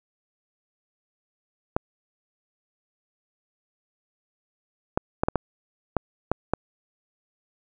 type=clicks; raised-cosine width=1 ms; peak=-7 dBFS; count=8; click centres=1.765 / 4.975 / 5.235 / 5.285 / 5.357 / 5.967 / 6.316 / 6.536 s; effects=none